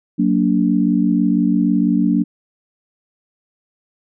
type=chord; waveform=sine; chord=Gb augmented; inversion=none; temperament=just; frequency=185 / 231.2 / 289.1 Hz; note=Gb3 / Bb3 / D4; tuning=0 / -14 / -27 cents; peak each=-17 dBFS; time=0.18-2.24 s; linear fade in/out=20 ms; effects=none

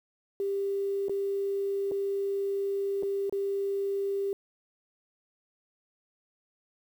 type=tone with dropouts; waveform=sine; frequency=396.2 Hz; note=G4; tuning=18 cents sharp; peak=-27 dBFS; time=0.4-4.33 s; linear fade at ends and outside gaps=1 ms; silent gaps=1.084-1.095 / 1.913-1.918 / 3.026-3.032 / 3.296-3.325 s; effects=9-bit

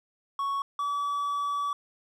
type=tone pair in turn; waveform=triangle; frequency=1111 / 1146.2 Hz; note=C#6 / D6; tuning=+4 / -42 cents; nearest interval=minor second; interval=54 cents; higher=second; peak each=-25 dBFS; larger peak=neither; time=0.39-0.62 / 0.79-1.73 s; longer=second; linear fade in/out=2 ms; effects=none

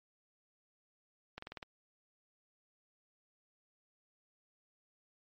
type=slowing click train; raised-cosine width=0.3 ms; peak=-27 dBFS; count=6; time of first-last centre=1.38-1.628 s; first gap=44 ms; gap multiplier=1.06; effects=MP3 48 kbps

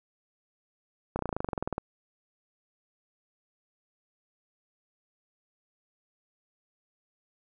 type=slowing click train; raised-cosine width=1 ms; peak=-16 dBFS; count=16; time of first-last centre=1.16-1.781 s; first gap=31 ms; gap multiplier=1.04; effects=none

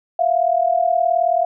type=tone pair together; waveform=sine; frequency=671 / 709.9 Hz; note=E5 / F5; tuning=+31 / +28 cents; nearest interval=minor second; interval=97 cents; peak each=-17 dBFS; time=0.19-1.45 s; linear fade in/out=5 ms; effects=none

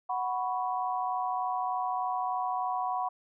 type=chord; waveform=sine; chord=F# suspended fourth; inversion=none; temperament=just; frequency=740 / 986.7 / 1110 Hz; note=F#5 / B5 / C#6; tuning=0 / -2 / +2 cents; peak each=-31 / -33 / -36 dBFS; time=0.09-3.09 s; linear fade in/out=10 ms; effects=none

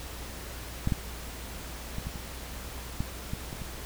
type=clicks; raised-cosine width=5 ms; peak=-14 / -14 / -21 / -23 / -27 / -17 / -21 / -26 / -27 dBFS; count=9; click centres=0.874 / 0.922 / 1.984 / 2.07 / 2.157 / 3.005 / 3.335 / 3.529 / 3.618 s; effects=added 60 Hz sine -42 dBFS peak until 3.85 s + pink hiss -42 dBFS RMS until 3.85 s

